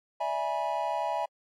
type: chord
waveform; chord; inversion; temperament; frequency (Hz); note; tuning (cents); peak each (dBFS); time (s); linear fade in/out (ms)
triangle; E dominant seventh; third; equal with one note detuned; 587.3 / 659.3 / 830.6 / 969.7; D5 / E5 / G#5 / B5; 0 / 0 / 0 / -32; -35 / -31 / -30 / -32; 0.2-1.26; 10
effects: AAC 64 kbps